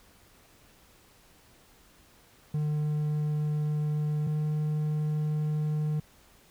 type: tone pair in turn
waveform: triangle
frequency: 150.6 / 152.09 Hz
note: D3 / D#3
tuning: +44 / -39 cents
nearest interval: unison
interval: 17 cents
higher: second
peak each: -24 dBFS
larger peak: neither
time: 2.54-4.27 / 4.27-6 s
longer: neither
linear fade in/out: 5 ms
effects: pink hiss -59 dBFS RMS until 6.5 s